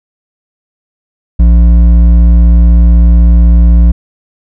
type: tone with hard clipping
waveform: triangle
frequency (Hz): 58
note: A#1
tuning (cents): -8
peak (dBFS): -3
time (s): 1.39-3.92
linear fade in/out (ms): 10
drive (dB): 11
effects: none